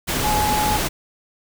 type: tone in noise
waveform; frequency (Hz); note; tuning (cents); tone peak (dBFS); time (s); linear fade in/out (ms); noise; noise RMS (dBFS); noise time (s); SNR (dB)
sine; 845; G#5; +30; -19; 0.23-0.78; 20; pink; -22; 0.07-0.89; 0
effects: none